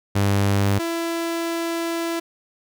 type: tone pair in turn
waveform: sawtooth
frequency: 99.9 / 334.5 Hz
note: G2 / E4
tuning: +33 / +25 cents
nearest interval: octave + major sixth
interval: 2092 cents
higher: second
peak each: -13 / -19 dBFS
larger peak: first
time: 0.15-0.79 / 0.79-2.2 s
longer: second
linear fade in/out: 10 ms
effects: none

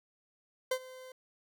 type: tone with ADSR envelope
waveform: 40% pulse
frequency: 515 Hz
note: C5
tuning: 28 cents flat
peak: -26 dBFS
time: 0.71-1.12 s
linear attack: 6 ms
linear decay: 67 ms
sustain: -20 dB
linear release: 3 ms
effects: none

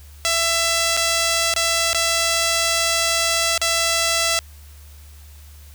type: tone with dropouts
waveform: 5% pulse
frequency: 667 Hz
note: E5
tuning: 20 cents sharp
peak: -6 dBFS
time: 0.25-4.39 s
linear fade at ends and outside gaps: 0 ms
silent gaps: 0.967-0.973 / 1.538-1.563 / 1.931-1.946 / 3.578-3.615 s
effects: added 73 Hz sine -40 dBFS peak until 5.74 s + white hiss -50 dBFS RMS until 5.74 s

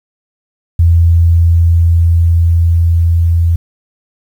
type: tone with level ramp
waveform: sine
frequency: 84.2 Hz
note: E2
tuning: 37 cents sharp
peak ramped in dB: -4 to -7 dBFS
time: 0.79-3.56 s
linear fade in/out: 5 ms
effects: 7-bit

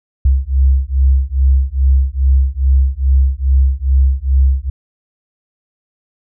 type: beating tone pair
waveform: sine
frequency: 65.6 / 68 Hz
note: C2 / C#2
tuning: +5 / -33 cents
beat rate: 2.4 Hz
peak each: -12 dBFS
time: 0.25-4.7 s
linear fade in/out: 5 ms
effects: none

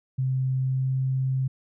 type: tone with pitch glide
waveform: sine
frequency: 130.81 to 131.72 Hz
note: C3 to C3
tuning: 0 to +12 cents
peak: -22 dBFS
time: 0.18-1.48 s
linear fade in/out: 10 ms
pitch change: +12 cents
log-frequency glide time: 0.58-0.95 s
effects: none

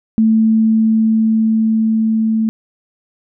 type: tone with level ramp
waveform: sine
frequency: 221.3 Hz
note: A3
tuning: 10 cents sharp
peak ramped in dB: -8 to -12 dBFS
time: 0.18-2.49 s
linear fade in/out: 0 ms
effects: none

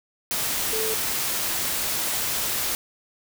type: tone in noise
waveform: sine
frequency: 440 Hz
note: A4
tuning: in tune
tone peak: -27 dBFS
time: 0.73-0.94 s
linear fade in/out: 0 ms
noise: white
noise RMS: -26 dBFS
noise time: 0.31-2.75 s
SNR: -4 dB
effects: none

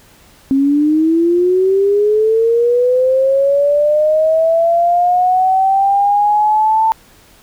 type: linear sweep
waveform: sine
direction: up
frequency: 267 to 893 Hz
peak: -9 dBFS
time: 0.51-6.92 s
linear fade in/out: 0 ms
effects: pink hiss -46 dBFS RMS until 7.42 s

